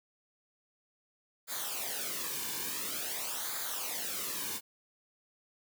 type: noise with flanger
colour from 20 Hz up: white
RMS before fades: -37 dBFS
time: 1.47-4.61 s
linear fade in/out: 50 ms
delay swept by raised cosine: 0.35 to 1.55 ms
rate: 0.48 Hz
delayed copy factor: -0.7
effects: none